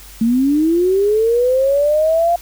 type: linear sweep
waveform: sine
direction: up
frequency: 220 to 698.5 Hz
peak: -11 dBFS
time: 0.21-2.36 s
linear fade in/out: 5 ms
effects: added 50 Hz sine -39 dBFS peak until 2.41 s + white hiss -40 dBFS RMS until 2.41 s